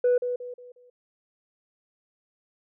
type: tone with echo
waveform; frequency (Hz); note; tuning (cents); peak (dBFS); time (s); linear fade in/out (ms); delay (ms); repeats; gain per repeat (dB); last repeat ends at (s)
sine; 492.6; B4; -5; -16; 0.04-0.18; 5; 180; 4; -9; 0.9
effects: tanh soft clip ceiling -16 dBFS